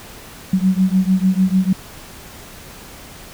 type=beating tone pair; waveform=sine; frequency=185 / 191.7 Hz; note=F#3 / G3; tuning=0 / -38 cents; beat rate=6.7 Hz; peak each=-15 / -16 dBFS; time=0.53-1.73 s; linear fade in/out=5 ms; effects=pink hiss -38 dBFS RMS until 3.33 s